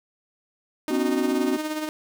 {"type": "tone with tremolo", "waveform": "sawtooth", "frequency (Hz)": 308, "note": "D#4", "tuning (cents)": -17, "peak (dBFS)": -21, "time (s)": [0.88, 1.89], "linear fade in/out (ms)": 0, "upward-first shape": "sine", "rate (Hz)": 17, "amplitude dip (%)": 50}
{"type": "chord", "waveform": "triangle", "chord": "B suspended second", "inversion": "none", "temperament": "equal with one note detuned", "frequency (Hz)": [251.7, 277.2, 370], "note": ["B3", "C#4", "F#4"], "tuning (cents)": [33, 0, 0], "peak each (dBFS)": -24, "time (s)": [0.9, 1.57], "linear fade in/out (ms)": 10}
{"effects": ["8-bit"]}